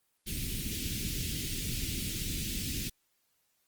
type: band-stop noise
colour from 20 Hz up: pink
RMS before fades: -35 dBFS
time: 0.26-2.9 s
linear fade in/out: 20 ms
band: 310 to 2500 Hz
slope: 24 dB/octave
effects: white hiss -75 dBFS RMS until 3.67 s + Opus 24 kbps